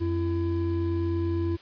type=tone pair together; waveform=triangle; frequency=89.1 / 336.4 Hz; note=F2 / E4; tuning=+35 / +35 cents; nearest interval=octave + major seventh; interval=2300 cents; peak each=-25 dBFS; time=0-1.57 s; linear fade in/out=20 ms; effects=white hiss -51 dBFS RMS until 1.61 s + resampled to 11025 Hz